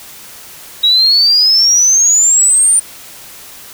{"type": "exponential sweep", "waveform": "sine", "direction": "up", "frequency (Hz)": [3813, 9220], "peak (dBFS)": -6, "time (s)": [0.83, 2.8], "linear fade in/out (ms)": 10, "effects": ["white hiss -34 dBFS RMS until 3.73 s"]}